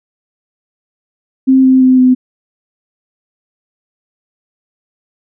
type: tone with pitch steps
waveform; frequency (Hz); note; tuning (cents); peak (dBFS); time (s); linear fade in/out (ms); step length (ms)
sine; 263.5 / 260.5 / 257.5 / 254.5; C4 / C4 / C4 / C4; +12 / -7 / -28 / -48; -4; 1.47-2.15; 20; 170
effects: none